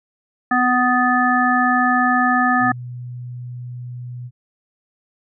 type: harmonic tone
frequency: 249.2 Hz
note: B3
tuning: 16 cents sharp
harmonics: 1 / 3 / 5 / 7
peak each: -19 / -19 / -19 / -19 dBFS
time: 0.51-2.72 s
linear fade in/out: 5 ms
type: tone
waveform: sine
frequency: 123.1 Hz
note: B2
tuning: 5 cents flat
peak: -28 dBFS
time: 2.59-4.31 s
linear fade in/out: 50 ms
effects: none